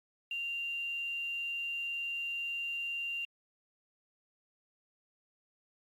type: tone with quantisation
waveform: sine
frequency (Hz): 2779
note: F7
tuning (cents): -9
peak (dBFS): -34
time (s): 0.31-3.25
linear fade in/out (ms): 2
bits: 10
effects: AAC 48 kbps